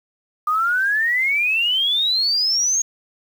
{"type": "exponential sweep", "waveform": "sine", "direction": "up", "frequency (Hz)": [1206, 6645], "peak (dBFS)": -16, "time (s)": [0.47, 2.82], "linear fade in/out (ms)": 5, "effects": ["7-bit"]}